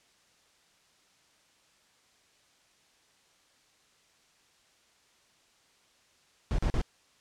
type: noise bursts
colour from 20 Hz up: brown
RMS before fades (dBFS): -27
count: 3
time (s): 6.51-6.815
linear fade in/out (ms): 0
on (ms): 75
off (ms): 40
effects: white hiss -65 dBFS RMS until 7.2 s + low-pass 7000 Hz 12 dB/octave